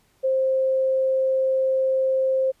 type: tone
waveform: sine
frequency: 527 Hz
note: C5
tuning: 12 cents sharp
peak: -18 dBFS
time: 0.23-2.52 s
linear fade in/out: 20 ms
effects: pink hiss -63 dBFS RMS until 2.6 s + resampled to 32000 Hz